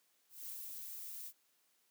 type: noise with ADSR envelope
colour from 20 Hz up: violet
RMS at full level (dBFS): -45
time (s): 0.29-1.33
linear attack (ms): 200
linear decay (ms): 69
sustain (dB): -2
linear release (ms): 61
effects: white hiss -75 dBFS RMS until 1.9 s + high-pass 200 Hz 12 dB/octave